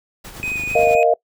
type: noise with tremolo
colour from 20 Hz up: pink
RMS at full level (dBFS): -35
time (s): 0.24-0.95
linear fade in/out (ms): 10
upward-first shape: sine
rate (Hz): 9.1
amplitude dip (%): 50
type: click train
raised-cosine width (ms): 3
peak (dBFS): -21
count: 15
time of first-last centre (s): 0.4-0.951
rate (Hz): 25.4
type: tone with vibrato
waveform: triangle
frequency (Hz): 2489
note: D#7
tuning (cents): 0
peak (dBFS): -20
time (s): 0.43-1.03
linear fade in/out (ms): 0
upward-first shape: square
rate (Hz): 3.7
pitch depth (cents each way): 13
type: chord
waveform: sine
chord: Bb suspended fourth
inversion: none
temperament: equal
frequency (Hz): 466.2 / 622.3 / 698.5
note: Bb4 / Eb5 / F5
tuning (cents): 0 / 0 / 0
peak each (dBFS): -16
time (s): 0.75-1.14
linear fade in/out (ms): 5
effects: noise-tail reverb RT60 0.1 s tail -22 dB re dry